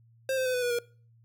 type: tone with pitch steps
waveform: square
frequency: 530 / 518.8 / 507.8 / 497.1 / 486.6 / 476.3 Hz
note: C5 / C5 / B4 / B4 / B4 / A#4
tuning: +22 / -15 / +48 / +11 / -26 / +37 cents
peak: -27 dBFS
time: 0.29-0.788 s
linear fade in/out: 2 ms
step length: 83 ms
effects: noise-tail reverb RT60 0.4 s tail -22 dB re dry + added 115 Hz sine -57 dBFS peak until 1.24 s